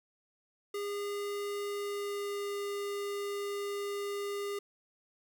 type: tone with pitch glide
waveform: square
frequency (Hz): 407.1 to 404.5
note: G#4 to G#4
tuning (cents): -35 to -46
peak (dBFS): -35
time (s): 0.74-4.59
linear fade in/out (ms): 5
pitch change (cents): -11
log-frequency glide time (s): 1.71-2.59
effects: 11-bit